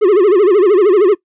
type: tone with vibrato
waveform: triangle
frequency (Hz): 390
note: G4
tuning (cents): -9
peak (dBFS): -4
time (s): 0.01-1.15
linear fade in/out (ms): 20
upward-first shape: sine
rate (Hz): 13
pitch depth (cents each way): 190
effects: noise-tail reverb RT60 0.1 s tail -20 dB re dry + resampled to 8000 Hz